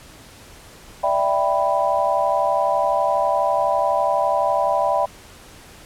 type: chord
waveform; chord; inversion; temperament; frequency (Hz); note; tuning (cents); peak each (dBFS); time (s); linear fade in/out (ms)
sine; E minor seventh; third; equal; 587.3 / 659.3 / 784 / 987.8; D5 / E5 / G5 / B5; 0 / 0 / 0 / 0; -22; 1.03-5.06; 10
effects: pink hiss -44 dBFS RMS until 5.85 s + low-pass 12000 Hz 12 dB/octave